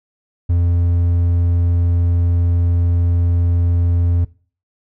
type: tone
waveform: triangle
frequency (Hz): 86.5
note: F2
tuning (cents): -16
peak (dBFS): -10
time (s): 0.49-4.25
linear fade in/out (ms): 10
effects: noise-tail reverb RT60 0.4 s tail -20 dB re dry